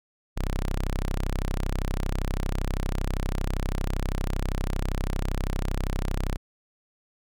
sawtooth tone, 32.59 Hz, C1, 6 cents flat, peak -21 dBFS, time 0.36-6.37 s, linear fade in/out 20 ms, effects none

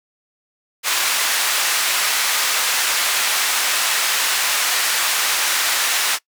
pink band-pass noise, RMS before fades -19 dBFS, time 0.83-6.19 s, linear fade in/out 50 ms, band 1300 to 14000 Hz, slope 12 dB/octave, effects noise-tail reverb RT60 0.1 s tail -22 dB re dry

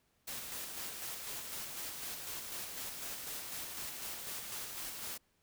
white noise with tremolo, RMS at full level -42 dBFS, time 0.27-5.18 s, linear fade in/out 10 ms, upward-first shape square, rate 4 Hz, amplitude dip 30%, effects pink hiss -75 dBFS RMS until 5.42 s

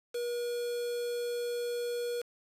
triangle tone with quantisation, 480 Hz, B4, 49 cents flat, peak -30 dBFS, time 0.14-2.22 s, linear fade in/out 10 ms, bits 7, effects resampled to 32000 Hz

